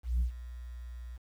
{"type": "tone with ADSR envelope", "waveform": "sine", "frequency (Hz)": 60.4, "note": "B1", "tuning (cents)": -38, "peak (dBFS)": -22, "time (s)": [0.03, 1.18], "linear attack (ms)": 170, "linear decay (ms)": 110, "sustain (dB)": -18, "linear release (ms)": 19, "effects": ["tanh soft clip ceiling -24 dBFS", "10-bit"]}